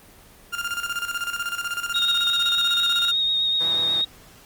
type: tone with tremolo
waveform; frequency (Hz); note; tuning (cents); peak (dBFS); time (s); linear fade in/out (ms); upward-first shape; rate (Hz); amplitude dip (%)
30% pulse; 1400; F6; +4; -21; 0.52-3.12; 20; square; 16; 65
type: tone with vibrato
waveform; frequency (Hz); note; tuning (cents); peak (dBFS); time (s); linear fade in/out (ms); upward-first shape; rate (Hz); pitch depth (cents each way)
sine; 3729; A#7; 0; -19; 1.94-4.05; 10; triangle; 8.2; 24
type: chord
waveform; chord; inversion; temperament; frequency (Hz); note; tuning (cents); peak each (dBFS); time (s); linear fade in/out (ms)
5% pulse; E minor; first; equal; 98 / 123.47 / 164.81; G2 / B2 / E3; 0 / 0 / 0; -30 / -30 / -26; 3.6-4.02; 10
effects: pink hiss -49 dBFS RMS until 4.45 s + Opus 24 kbps